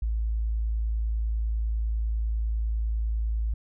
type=tone; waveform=sine; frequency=55 Hz; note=A1; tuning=in tune; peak=-24 dBFS; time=0.02-3.54 s; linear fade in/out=5 ms; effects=none